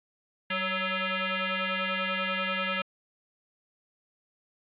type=tone with frequency modulation; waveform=sine; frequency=554.4 Hz; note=C#5; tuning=in tune; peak=-27 dBFS; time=0.5-2.82 s; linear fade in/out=5 ms; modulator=373 Hz; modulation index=7; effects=AAC 64 kbps